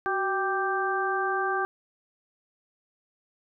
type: harmonic tone with a mistuned harmonic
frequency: 392 Hz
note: G4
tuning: in tune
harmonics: 1 / 2 / 3 / 4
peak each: -30 / -30 / -30 / -30 dBFS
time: 0.06-1.65 s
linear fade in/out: 0 ms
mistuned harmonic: 1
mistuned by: -70 cents
effects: none